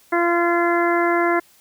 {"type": "harmonic tone", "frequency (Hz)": 343.8, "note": "F4", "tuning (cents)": -27, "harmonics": [1, 2, 3, 4, 5, 6], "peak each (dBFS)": [-19, -22, -24, -25, -26, -27], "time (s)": [0.12, 1.4], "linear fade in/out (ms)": 10, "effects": ["white hiss -54 dBFS RMS until 1.6 s"]}